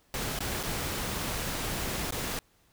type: noise with dropouts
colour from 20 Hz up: pink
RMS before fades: -33 dBFS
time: 0.14-2.39 s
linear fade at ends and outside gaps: 1 ms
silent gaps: 0.39-0.405 / 0.63-0.634 / 2.108-2.123 s
effects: pink hiss -66 dBFS RMS until 2.72 s